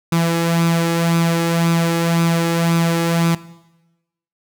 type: tone with flanger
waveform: sawtooth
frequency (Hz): 167.5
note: E3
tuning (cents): +28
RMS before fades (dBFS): -17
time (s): 0.12-3.35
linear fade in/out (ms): 5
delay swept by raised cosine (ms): 0.8 to 2.4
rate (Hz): 1.9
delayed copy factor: +0.5
effects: noise-tail reverb RT60 1.0 s tail -18 dB re dry